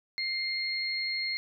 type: tone pair together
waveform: sine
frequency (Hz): 2104 / 4272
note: C7 / C8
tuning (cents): +9 / +35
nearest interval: octave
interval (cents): 1226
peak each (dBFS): -32 / -32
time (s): 0.18-1.37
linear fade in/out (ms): 0
effects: none